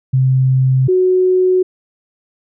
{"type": "tone pair in turn", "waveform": "sine", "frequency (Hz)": [130.81, 369], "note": ["C3", "F#4"], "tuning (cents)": [0, -5], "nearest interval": "octave + tritone", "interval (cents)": 1795, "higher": "second", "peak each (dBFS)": -9, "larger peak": "neither", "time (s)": [[0.13, 0.88], [0.88, 1.63]], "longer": "neither", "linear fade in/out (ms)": 10, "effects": []}